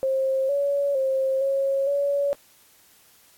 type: tone with pitch steps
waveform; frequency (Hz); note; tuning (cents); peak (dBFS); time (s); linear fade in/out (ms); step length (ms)
sine; 532 / 565 / 532 / 546 / 566; C5 / C#5 / C5 / C#5 / C#5; +29 / +33 / +29 / -26 / +36; -20; 0.03-2.33; 0; 460
effects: white hiss -56 dBFS RMS until 3.37 s + AAC 64 kbps